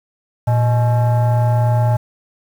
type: tone with frequency modulation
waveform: sine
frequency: 116.2 Hz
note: A#2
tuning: 5 cents flat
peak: -10 dBFS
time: 0.47-1.97 s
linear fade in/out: 10 ms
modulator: 734 Hz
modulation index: 0.54
effects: tanh soft clip ceiling -9 dBFS + 7-bit